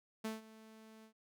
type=tone with ADSR envelope; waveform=sawtooth; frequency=220 Hz; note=A3; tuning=in tune; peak=-33 dBFS; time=0.24-1.13 s; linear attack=10 ms; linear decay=160 ms; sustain=-19 dB; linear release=91 ms; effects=none